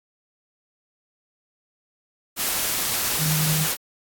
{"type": "tone in noise", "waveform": "sine", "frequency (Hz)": 155.5, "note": "D#3", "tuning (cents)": -1, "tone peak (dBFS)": -21, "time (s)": [3.18, 3.67], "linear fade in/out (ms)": 50, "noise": "white", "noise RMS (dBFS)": -24, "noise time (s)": [2.36, 3.77], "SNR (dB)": 0, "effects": ["AAC 64 kbps"]}